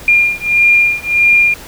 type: beating tone pair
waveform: sine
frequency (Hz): 2405 / 2406.6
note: D7 / D7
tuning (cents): +41 / +42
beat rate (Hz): 1.6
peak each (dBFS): -11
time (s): 0.08-1.54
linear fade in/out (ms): 2
effects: pink hiss -33 dBFS RMS until 1.67 s